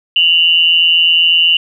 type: tone pair together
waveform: sine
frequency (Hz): 2794 / 2962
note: F7 / F#7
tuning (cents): 0 / +1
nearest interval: minor second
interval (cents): 101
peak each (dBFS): -10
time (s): 0.16-1.57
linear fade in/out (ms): 2
effects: none